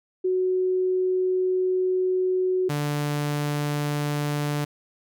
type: tone pair in turn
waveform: sine / sawtooth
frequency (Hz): 370 / 146.83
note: F#4 / D3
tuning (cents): 0 / 0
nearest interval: octave + major third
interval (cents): 1600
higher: first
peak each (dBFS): -20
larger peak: neither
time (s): 0.24-2.69 / 2.69-4.65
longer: first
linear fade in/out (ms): 10
effects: none